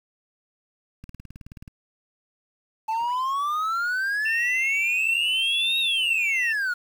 click train, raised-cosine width 5 ms, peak -29 dBFS, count 13, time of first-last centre 1.04-1.678 s, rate 18.8 Hz
triangle exponential two-way sweep, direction up then down, 872 to 3804 to 1410 Hz, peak -21 dBFS, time 2.88-6.74 s, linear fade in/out 10 ms, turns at 5.79 s
sine tone, 2700 Hz, E7, 41 cents sharp, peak -25 dBFS, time 4.25-6.53 s, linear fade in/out 10 ms
effects 8-bit

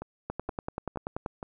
two click trains, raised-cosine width 1 ms, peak -18 / -23 dBFS, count 11 / 4, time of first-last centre 0.3-1.262 / 0.02-1.428 s, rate 10.4 / 2.13 Hz, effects none

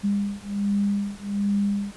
sine beating tone pair, 201.2 / 202.5 Hz, G3 / G#3, +45 / -43 cents, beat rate 1.3 Hz, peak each -25 dBFS, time 0.03-1.92 s, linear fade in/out 20 ms, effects pink hiss -46 dBFS RMS until 1.96 s + resampled to 24000 Hz

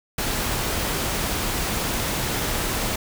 pink noise, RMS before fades -25 dBFS, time 0.18-2.96 s, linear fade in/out 5 ms, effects none

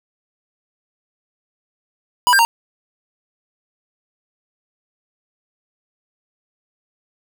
square tone with pitch steps, 982 / 1589 / 926 Hz, B5 / G6 / A#5, -10 / +23 / -12 cents, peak -11 dBFS, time 2.27-2.45 s, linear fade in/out 0 ms, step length 60 ms, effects none

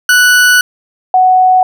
40% pulse / sine tone pair in turn, 1480 / 742.1 Hz, F#6 / F#5, 0 / +5 cents, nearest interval octave, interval 1195 cents, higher first, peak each -4 dBFS, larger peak neither, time 0.09-0.61 / 1.14-1.63 s, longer first, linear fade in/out 2 ms, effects none

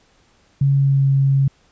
sine tone with pitch glide, 138.59 to 136.84 Hz, C#3 to C#3, 0 to -22 cents, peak -12 dBFS, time 0.61-1.48 s, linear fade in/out 5 ms, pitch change -22 cents, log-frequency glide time 0.74-1.06 s, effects pink hiss -57 dBFS RMS until 1.71 s + resampled to 16000 Hz

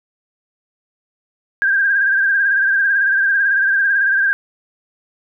sine tone with vibrato, 1595 Hz, G6, 30 cents sharp, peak -12 dBFS, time 1.62-4.33 s, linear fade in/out 0 ms, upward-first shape sine, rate 18 Hz, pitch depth 55 cents each way, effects none

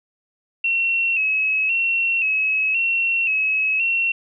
sine tone with vibrato, 2644 Hz, E7, 5 cents sharp, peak -17 dBFS, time 0.64-4.12 s, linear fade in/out 5 ms, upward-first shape square, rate 0.95 Hz, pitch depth 50 cents each way, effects none

